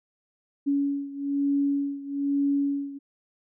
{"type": "beating tone pair", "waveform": "sine", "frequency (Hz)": [281.1, 282.2], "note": ["C#4", "C#4"], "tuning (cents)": [24, 31], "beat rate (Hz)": 1.1, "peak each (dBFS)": [-25, -28], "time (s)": [0.66, 2.99], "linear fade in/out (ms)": 20, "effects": []}